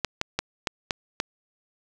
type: clicks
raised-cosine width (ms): 0.2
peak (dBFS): -7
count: 6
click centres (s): 0.047 / 0.214 / 0.39 / 0.672 / 0.908 / 1.201
effects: none